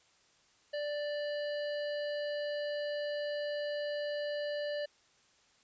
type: harmonic tone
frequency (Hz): 587.3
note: D5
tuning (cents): 0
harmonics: 1 / 3 / 5 / 7 / 8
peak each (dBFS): -34 / -44 / -48 / -51 / -52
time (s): 0.73-4.86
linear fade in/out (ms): 10
effects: white hiss -67 dBFS RMS until 5.63 s + resampled to 16000 Hz